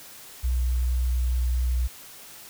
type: tone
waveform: sine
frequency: 61.74 Hz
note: B1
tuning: in tune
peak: -20 dBFS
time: 0.43-1.88 s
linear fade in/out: 20 ms
effects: tanh soft clip ceiling -17 dBFS + white hiss -45 dBFS RMS until 2.49 s